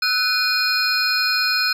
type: tone cluster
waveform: triangle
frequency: 1304 / 1490 / 2456 / 4222 / 5110 Hz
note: E6 / F#6 / D#7 / C8 / D#8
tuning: -19 / +12 / -23 / +15 / +45 cents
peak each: -27 / -21 / -23 / -20 / -23 dBFS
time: 0.02-1.73 s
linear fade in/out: 5 ms
effects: none